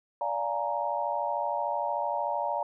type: chord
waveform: sine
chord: Bb dominant seventh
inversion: first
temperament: just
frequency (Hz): 582.7 / 699.2 / 839.1 / 932.3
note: D5 / F5 / Ab5 / Bb5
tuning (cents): -14 / +2 / +18 / 0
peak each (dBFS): -33 / -34 / -34 / -31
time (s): 0.21-2.63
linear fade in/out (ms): 2
effects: none